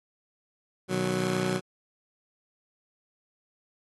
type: chord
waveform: 20% pulse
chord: B major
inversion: none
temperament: just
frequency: 123.47 / 154.34 / 185.21 Hz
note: B2 / D#3 / F#3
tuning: 0 / -14 / +2 cents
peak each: -29 / -29 / -23 dBFS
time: 0.88-1.61 s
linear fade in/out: 50 ms
effects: AAC 32 kbps